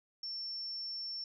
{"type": "tone", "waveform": "sine", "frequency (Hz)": 5420, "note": "E8", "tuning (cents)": 47, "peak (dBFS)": -38, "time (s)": [0.23, 1.24], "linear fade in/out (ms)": 2, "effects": []}